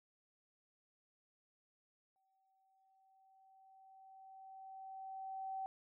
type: tone with exponential growth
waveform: sine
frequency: 768 Hz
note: G5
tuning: 36 cents flat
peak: -39 dBFS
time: 2.16-5.66 s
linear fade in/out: 0 ms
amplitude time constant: 760 ms
effects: none